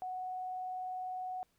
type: tone with vibrato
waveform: sine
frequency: 740 Hz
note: F#5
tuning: in tune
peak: -37 dBFS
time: 0.02-1.43 s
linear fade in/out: 0 ms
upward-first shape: sine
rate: 20 Hz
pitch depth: 17 cents each way
effects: pink hiss -75 dBFS RMS until 1.58 s